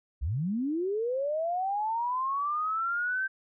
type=linear sweep; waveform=sine; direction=up; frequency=55 to 1568 Hz; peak=-27 dBFS; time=0.21-3.28 s; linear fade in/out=20 ms; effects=none